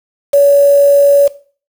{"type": "tone with quantisation", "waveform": "sine", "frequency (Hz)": 566, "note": "C#5", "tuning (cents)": 36, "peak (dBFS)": -4, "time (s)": [0.33, 1.28], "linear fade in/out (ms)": 10, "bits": 4, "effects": ["noise-tail reverb RT60 0.4 s tail -17 dB re dry"]}